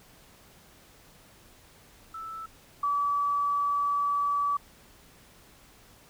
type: tone pair in turn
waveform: sine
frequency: 1318.5 / 1148.2 Hz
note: E6 / D6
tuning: 0 / -39 cents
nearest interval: major second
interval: 239 cents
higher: first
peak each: -36 / -24 dBFS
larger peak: second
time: 2.14-2.46 / 2.83-4.57 s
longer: second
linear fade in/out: 5 ms
effects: pink hiss -56 dBFS RMS until 6.09 s

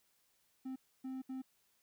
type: tone bursts at uneven times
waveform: triangle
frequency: 261.6 Hz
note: C4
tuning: in tune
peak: -38 dBFS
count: 3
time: 0.65-0.76 / 1.04-1.22 / 1.29-1.42 s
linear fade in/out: 10 ms
effects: white hiss -75 dBFS RMS until 1.82 s

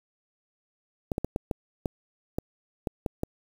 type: clicks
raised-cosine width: 2 ms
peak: -14 dBFS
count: 10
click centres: 1.118 / 1.181 / 1.246 / 1.361 / 1.512 / 1.858 / 2.385 / 2.872 / 3.062 / 3.234 s
effects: 7-bit

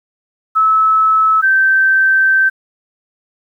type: tone pair in turn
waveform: sine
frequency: 1300 / 1553.9 Hz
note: E6 / G6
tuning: -24 / -16 cents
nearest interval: minor third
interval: 308 cents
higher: second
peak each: -8 dBFS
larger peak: neither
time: 0.55-1.42 / 1.42-2.5 s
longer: second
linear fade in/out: 20 ms
effects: 8-bit

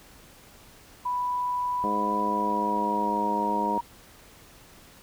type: tone with pitch glide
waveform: sine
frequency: 987.8 to 942.6 Hz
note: B5 to A#5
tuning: 0 to +19 cents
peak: -25 dBFS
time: 1.05-3.81 s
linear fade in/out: 10 ms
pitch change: -81 cents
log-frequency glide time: 2.19-3.29 s
type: harmonic tone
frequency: 103.83 Hz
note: G#2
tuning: in tune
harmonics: 2 / 3 / 4 / 5 / 6 / 7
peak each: -32 / -34 / -35 / -36 / -37 / -37 dBFS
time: 1.84-3.78 s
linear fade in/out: 0 ms
effects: pink hiss -52 dBFS RMS until 5.02 s

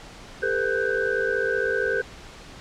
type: tone cluster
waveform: sine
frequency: 402.5 / 453.1 / 508 / 1503 / 1579 Hz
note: G4 / A#4 / B4 / F#6 / G6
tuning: +46 / -49 / +49 / +27 / +12 cents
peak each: -28 dBFS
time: 0.42-2.02 s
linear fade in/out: 10 ms
effects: pink hiss -43 dBFS RMS until 2.6 s + low-pass 6000 Hz 12 dB/octave

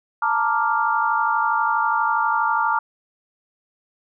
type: chord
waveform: sine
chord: Bb major seventh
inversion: third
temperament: equal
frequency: 880 / 932.3 / 1174.7 / 1396.9 Hz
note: A5 / Bb5 / D6 / F6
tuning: 0 / 0 / 0 / 0 cents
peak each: -23 dBFS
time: 0.22-2.79 s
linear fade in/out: 5 ms
effects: none

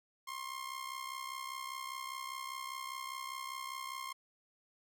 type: tone with amplitude modulation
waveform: sawtooth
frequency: 1064 Hz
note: C6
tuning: 29 cents sharp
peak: -34 dBFS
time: 0.27-4.13 s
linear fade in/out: 10 ms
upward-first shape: sine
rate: 65 Hz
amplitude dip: 70%
effects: none

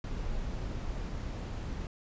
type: noise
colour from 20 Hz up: brown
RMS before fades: -36 dBFS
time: 0.04-1.87 s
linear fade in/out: 2 ms
effects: resampled to 16000 Hz

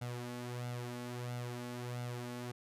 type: tone with flanger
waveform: sawtooth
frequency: 122.1 Hz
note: B2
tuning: 19 cents flat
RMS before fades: -42 dBFS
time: 0.01-2.52 s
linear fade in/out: 10 ms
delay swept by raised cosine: 1.4 to 3.6 ms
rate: 1.5 Hz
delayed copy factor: +0.6
effects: resampled to 32000 Hz

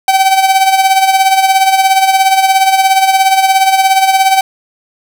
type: tone with tremolo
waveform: 45% pulse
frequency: 769 Hz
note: G5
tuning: 33 cents flat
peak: -4 dBFS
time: 0.08-4.41 s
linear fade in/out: 2 ms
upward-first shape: sine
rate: 17 Hz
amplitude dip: 60%
effects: none

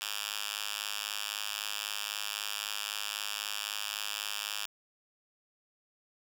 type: tone with high-pass filter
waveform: 5% pulse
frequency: 103.83 Hz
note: G#2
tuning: in tune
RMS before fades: -37 dBFS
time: 0.01-4.66 s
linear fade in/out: 5 ms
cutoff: 2500 Hz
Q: 1.1
effects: none

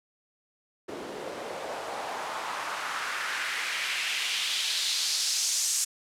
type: noise with band-pass filter sweep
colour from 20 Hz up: white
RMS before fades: -31 dBFS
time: 0.88-5.85 s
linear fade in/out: 10 ms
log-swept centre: 370 to 7200 Hz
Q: 1.9
effects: low-pass 12000 Hz 12 dB/octave

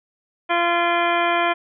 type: harmonic tone with a mistuned harmonic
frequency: 344.1 Hz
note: F4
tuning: 26 cents flat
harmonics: 1 / 2 / 3 / 4 / 5 / 6 / 7 / 9 / 10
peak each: -26 / -21 / -23 / -26 / -27 / -29 / -27 / -32 / -38 dBFS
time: 0.49-1.54 s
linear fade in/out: 20 ms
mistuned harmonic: 10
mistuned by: -51 cents
effects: none

